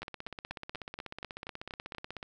two click trains, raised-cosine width 0.3 ms, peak -24 / -24 dBFS, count 37 / 9, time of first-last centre 0.02-2.229 / 0.03-1.948 s, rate 16.3 / 4.17 Hz, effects none

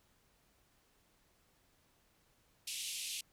pink band-pass noise, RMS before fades -42 dBFS, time 2.67-3.21 s, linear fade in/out 5 ms, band 2500 to 12000 Hz, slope 48 dB/octave, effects pink hiss -72 dBFS RMS until 3.32 s

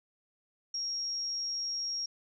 sine tone, 5588 Hz, F8, in tune, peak -32 dBFS, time 0.74-2.06 s, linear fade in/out 5 ms, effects none

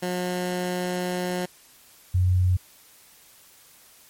15% pulse / sine tone pair in turn, 180 / 91.28 Hz, F#3 / F#2, -47 / -23 cents, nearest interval octave, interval 1176 cents, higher first, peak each -19 / -17 dBFS, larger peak second, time 0.02-1.46 / 2.14-2.57 s, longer first, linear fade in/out 10 ms, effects white hiss -53 dBFS RMS until 4.09 s + MP3 64 kbps

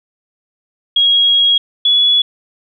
sine tone pair in turn, 3297 / 3398 Hz, G#7 / G#7, -13 / +39 cents, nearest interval minor second, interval 52 cents, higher second, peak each -8 dBFS, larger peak neither, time 0.96-1.58 / 1.85-2.22 s, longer first, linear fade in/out 5 ms, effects none

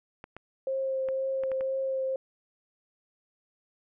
clicks, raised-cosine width 0.5 ms, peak -27 dBFS, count 6, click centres 0.241 / 0.366 / 1.087 / 1.436 / 1.517 / 1.609 s
sine tone with vibrato, 531 Hz, C5, 25 cents sharp, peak -27 dBFS, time 0.67-2.16 s, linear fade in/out 2 ms, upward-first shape triangle, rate 2 Hz, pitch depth 14 cents each way
effects none

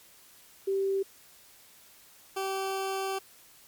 sine / 20% pulse tone pair in turn, 389.6 / 386.2 Hz, G4 / G4, -11 / -26 cents, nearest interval unison, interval 15 cents, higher first, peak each -25 dBFS, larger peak neither, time 0.67-1.03 / 2.36-3.19 s, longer second, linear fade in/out 10 ms, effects white hiss -56 dBFS RMS until 3.67 s + MP3 96 kbps

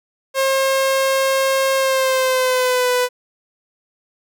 sawtooth tone with pitch glide, 536 to 497.2 Hz, C5 to B4, +42 to +12 cents, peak -11 dBFS, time 0.34-3.09 s, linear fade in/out 50 ms, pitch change -130 cents, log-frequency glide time 1.76-2.9 s, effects none

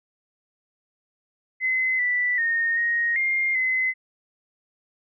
sine tone with pitch steps, 2043 / 1973 / 1844 / 1872 / 2116 / 2041 Hz, C7 / B6 / A#6 / A#6 / C7 / C7, -42 / -2 / -19 / +7 / +19 / -44 cents, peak -20 dBFS, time 1.6-3.94 s, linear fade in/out 50 ms, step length 390 ms, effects none

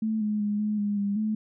sine tone with pitch steps, 219.3 / 211.1 / 207.2 / 211.4 / 205.3 / 201.4 / 215.6 Hz, A3 / G#3 / G#3 / G#3 / G#3 / G3 / A3, -6 / +29 / -4 / +31 / -20 / +47 / -35 cents, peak -24 dBFS, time 0.02-1.35 s, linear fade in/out 5 ms, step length 190 ms, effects none

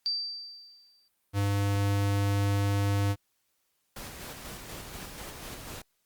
sine tone with exponential decay, 4662 Hz, D8, 14 cents flat, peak -25 dBFS, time 0.06-1.08 s, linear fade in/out 0 ms, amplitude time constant 220 ms
square tone, 100.4 Hz, G2, 42 cents sharp, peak -25 dBFS, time 1.33-3.16 s, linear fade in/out 50 ms
pink noise with tremolo, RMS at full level -41 dBFS, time 3.96-5.82 s, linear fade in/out 5 ms, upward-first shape square, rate 4.1 Hz, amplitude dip 30%
effects white hiss -75 dBFS RMS until 6.05 s + Opus 48 kbps

